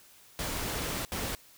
pink noise bursts at uneven times, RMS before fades -34 dBFS, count 2, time 0.39-1.05 / 1.12-1.35 s, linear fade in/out 0 ms, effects white hiss -57 dBFS RMS until 1.57 s

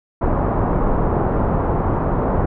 pink low-pass noise, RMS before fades -18 dBFS, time 0.21-2.46 s, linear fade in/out 10 ms, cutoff 1100 Hz, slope 24 dB/octave, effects none

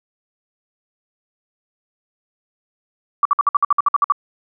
sine tone bursts, 1154 Hz, D6, 31 cents flat, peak -10 dBFS, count 12, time 3.23-4.122 s, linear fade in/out 2 ms, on 23 ms, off 56 ms, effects none

